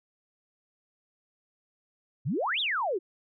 sine exponential two-way sweep, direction up then down, 109.5 to 3871 to 332.5 Hz, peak -26 dBFS, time 2.25-2.99 s, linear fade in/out 20 ms, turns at 2.6 s, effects none

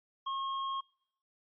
square tone, 1081 Hz, C#6, 44 cents flat, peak -34 dBFS, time 0.26-0.81 s, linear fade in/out 10 ms, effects noise-tail reverb RT60 0.7 s tail -26 dB re dry + resampled to 11025 Hz

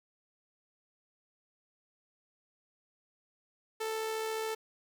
sawtooth tone with amplitude modulation, 441.3 Hz, A4, 5 cents sharp, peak -28 dBFS, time 3.8-4.55 s, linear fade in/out 10 ms, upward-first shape sine, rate 74.2 Hz, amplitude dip 30%, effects none

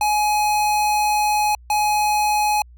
square tone pair in turn, 841 / 841 Hz, G#5 / G#5, +22 / +22 cents, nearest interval unison, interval 0 cents, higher neither, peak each -17 / -17 dBFS, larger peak neither, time 0.01-1.55 / 1.7-2.62 s, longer first, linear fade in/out 2 ms, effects added 60 Hz sine -42 dBFS peak until 2.77 s

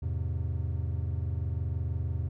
triangle chord, E augmented, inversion none, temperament just, 82.41 / 103.01 / 128.76 Hz, E2 / G#2 / B#2, 0 / -14 / -27 cents, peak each -29 / -33 / -34 dBFS, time 0.02-2.29 s, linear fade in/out 10 ms, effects none

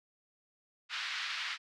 pink band-pass noise, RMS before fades -38 dBFS, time 0.89-1.58 s, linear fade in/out 50 ms, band 1400 to 4500 Hz, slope 24 dB/octave, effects none

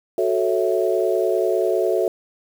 sine chord, F# minor seventh, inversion none, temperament equal, 370 / 440 / 554.4 / 659.3 Hz, F#4 / A4 / C#5 / E5, 0 / 0 / 0 / 0 cents, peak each -21 / -22 / -25 / -23 dBFS, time 0.18-2.08 s, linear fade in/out 2 ms, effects 7-bit

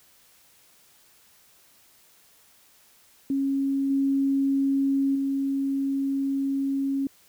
sine tone with level steps, 273.9 Hz, C#4, 21 cents flat, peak -22 / -20 / -23 dBFS, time 3.3-7.07 s, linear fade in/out 2 ms, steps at 3.9 / 5.15 s, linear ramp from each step 5 ms, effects white hiss -58 dBFS RMS until 7.28 s

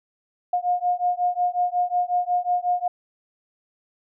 sine beating tone pair, 712 / 717.5 Hz, F5 / F5, +33 / +47 cents, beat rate 5.5 Hz, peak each -23 dBFS, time 0.53-2.88 s, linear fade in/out 5 ms, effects none

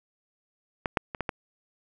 clicks, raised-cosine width 0.5 ms, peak -12 / -7 / -19 / -14 / -13 dBFS, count 5, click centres 0.858 / 0.972 / 1.148 / 1.207 / 1.292 s, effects none

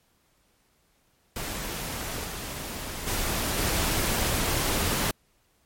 pink noise with level steps, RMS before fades -33 / -35 / -28 / -26 dBFS, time 1.36-5.11 s, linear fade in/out 2 ms, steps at 2.24 / 3.06 / 3.57 s, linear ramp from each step 20 ms, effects pink hiss -67 dBFS RMS until 5.65 s + MP3 64 kbps

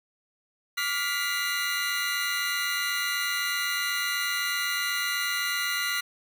25% pulse tone cluster, 1160 / 1411 / 1977 / 2065 Hz, D6 / F6 / B6 / C7, -22 / +17 / +1 / -23 cents, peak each -33 / -27 / -26 / -32 dBFS, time 0.77-6.01 s, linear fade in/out 10 ms, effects none

